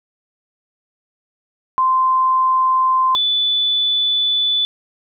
sine tone pair in turn, 1039 / 3480 Hz, C6 / A7, -12 / -20 cents, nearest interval octave + major sixth, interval 2092 cents, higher second, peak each -12 / -14 dBFS, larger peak first, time 1.78-3.15 / 3.15-4.65 s, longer second, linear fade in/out 0 ms, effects none

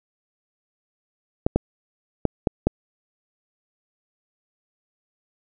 clicks, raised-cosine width 2 ms, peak -4 dBFS, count 5, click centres 1.465 / 1.56 / 2.253 / 2.472 / 2.67 s, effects none

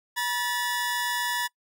sawtooth tone pair together, 966.4 / 1745 Hz, B5 / A6, -38 / -15 cents, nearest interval minor seventh, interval 1023 cents, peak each -25 dBFS, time 0.16-1.48 s, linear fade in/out 20 ms, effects noise-tail reverb RT60 0.1 s tail -24 dB re dry

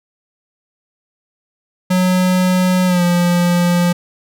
square tone with pitch glide, 183.4 to 175.22 Hz, F#3 to F3, -15 to +6 cents, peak -12 dBFS, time 1.9-3.93 s, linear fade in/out 10 ms, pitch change -79 cents, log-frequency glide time 2.86-3.03 s, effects none

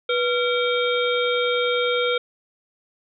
harmonic tone with a mistuned harmonic, 460 Hz, A#4, 23 cents flat, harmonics 1 / 3 / 5 / 7 / 8, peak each -21 / -26 / -28 / -29 / -30 dBFS, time 0.09-2.18 s, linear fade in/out 5 ms, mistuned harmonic 1, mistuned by +110 cents, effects none

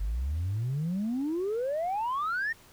sine exponential sweep, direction up, 47.12 to 1876 Hz, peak -26 dBFS, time 0-2.53 s, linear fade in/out 10 ms, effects tanh soft clip ceiling -25 dBFS + pink hiss -56 dBFS RMS until 2.72 s

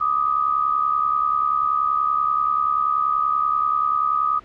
sine tone pair together, 1184 / 1254.4 Hz, D6 / D#6, +14 / +14 cents, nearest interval minor second, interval 100 cents, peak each -22 / -19 dBFS, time 0-4.4 s, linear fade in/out 20 ms, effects pink hiss -49 dBFS RMS until 4.44 s + low-pass 3000 Hz 12 dB/octave

